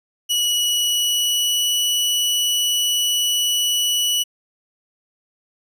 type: tone with pitch glide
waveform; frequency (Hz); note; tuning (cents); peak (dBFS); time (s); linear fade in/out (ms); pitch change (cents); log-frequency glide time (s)
sawtooth; 2929 to 2948; F#7 to F#7; -18 to -7; -14; 0.29-4.24; 20; +11; 0.61-1.72
effects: resampled to 32000 Hz